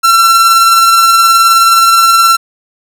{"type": "tone with tremolo", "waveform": "45% pulse", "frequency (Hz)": 1352, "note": "E6", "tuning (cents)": 43, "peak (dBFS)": -3, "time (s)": [0.03, 2.37], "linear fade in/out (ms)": 20, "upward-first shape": "sine", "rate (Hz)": 19, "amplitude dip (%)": 25, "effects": []}